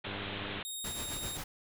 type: low-pass noise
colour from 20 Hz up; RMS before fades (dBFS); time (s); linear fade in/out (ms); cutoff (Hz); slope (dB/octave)
white; -41; 0.04-0.63; 5; 3800; 96
type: click train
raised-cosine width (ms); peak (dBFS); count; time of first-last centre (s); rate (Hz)
2; -32; 53; 0.07-0.592; 99.7
type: tone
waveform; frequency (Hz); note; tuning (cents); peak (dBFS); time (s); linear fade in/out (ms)
15% pulse; 3727; A#7; -1; -31; 0.65-1.37; 0
type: noise with tremolo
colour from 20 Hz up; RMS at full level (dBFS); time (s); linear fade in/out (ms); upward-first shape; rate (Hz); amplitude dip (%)
pink; -39; 0.84-1.44; 5; triangle; 7.6; 65
effects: none